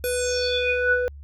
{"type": "tone with low-pass filter sweep", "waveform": "square", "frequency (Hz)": 495, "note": "B4", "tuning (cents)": 4, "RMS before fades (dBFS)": -23, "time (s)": [0.04, 1.08], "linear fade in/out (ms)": 0, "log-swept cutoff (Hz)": [12000, 1000], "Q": 7.1, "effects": ["added 71 Hz sine -38 dBFS peak until 1.23 s"]}